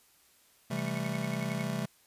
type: chord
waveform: square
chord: A minor seventh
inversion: first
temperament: just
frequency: 132 / 165 / 198 / 220 Hz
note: C3 / E3 / G3 / A3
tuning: +16 / +2 / +18 / 0 cents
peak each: -38 dBFS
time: 0.7-1.86 s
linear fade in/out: 10 ms
type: tone bursts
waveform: sine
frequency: 2199 Hz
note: C#7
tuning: 14 cents flat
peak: -40 dBFS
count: 10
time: 0.77-1.629 s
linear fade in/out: 5 ms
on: 40 ms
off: 51 ms
effects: white hiss -64 dBFS RMS until 2.06 s + resampled to 32000 Hz